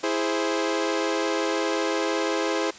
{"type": "chord", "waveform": "sawtooth", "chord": "E augmented", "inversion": "none", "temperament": "equal", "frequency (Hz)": [329.6, 415.3, 523.3], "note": ["E4", "G#4", "B#4"], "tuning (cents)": [0, 0, 0], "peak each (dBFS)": [-23, -24, -24], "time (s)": [0.03, 2.71], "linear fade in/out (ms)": 10, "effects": ["white hiss -44 dBFS RMS until 2.78 s", "resampled to 16000 Hz"]}